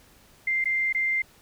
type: tone with dropouts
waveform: sine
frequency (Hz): 2093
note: C7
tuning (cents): 0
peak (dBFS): -22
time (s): 0.47-1.22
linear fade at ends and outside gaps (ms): 5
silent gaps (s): 0.642-0.655 / 0.927-0.947
effects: pink hiss -56 dBFS RMS until 1.41 s